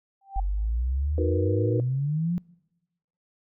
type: tone with exponential growth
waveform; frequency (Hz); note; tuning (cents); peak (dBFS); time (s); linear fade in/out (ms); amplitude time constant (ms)
sine; 784; G5; 0; -25; 0.21-0.4; 5; 40
type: exponential sweep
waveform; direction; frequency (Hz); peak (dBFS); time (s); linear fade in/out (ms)
sine; up; 44.1 to 180.4; -23; 0.36-2.38; 0
type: chord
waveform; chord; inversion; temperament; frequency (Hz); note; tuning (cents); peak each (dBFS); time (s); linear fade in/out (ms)
sine; B major seventh; first; equal with one note detuned; 311.1 / 367.9 / 466.2 / 493.9; D#4 / F#4 / A#4 / B4; 0 / -10 / 0 / 0; -30; 1.18-1.8; 2
effects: noise-tail reverb RT60 1.0 s tail -26 dB re dry